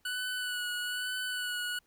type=tone with vibrato; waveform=25% pulse; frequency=1480 Hz; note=F#6; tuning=in tune; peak=-29 dBFS; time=0.05-1.79 s; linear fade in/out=5 ms; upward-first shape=sine; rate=1.1 Hz; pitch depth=26 cents each way; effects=pink hiss -71 dBFS RMS until 1.86 s